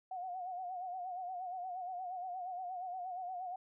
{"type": "tone with vibrato", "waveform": "sine", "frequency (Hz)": 730, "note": "F#5", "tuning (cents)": -24, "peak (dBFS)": -39, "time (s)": [0.11, 3.56], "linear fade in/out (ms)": 5, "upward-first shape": "sine", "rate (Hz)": 8.5, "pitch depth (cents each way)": 68, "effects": []}